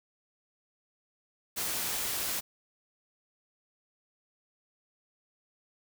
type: noise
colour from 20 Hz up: white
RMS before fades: -33 dBFS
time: 1.56-2.41 s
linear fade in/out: 20 ms
effects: none